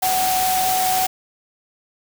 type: tone in noise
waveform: sine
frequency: 747 Hz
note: F#5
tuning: 16 cents sharp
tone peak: -18 dBFS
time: 0.02-1.07 s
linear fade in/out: 10 ms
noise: white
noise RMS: -23 dBFS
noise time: 0.02-1.07 s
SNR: +2 dB
effects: none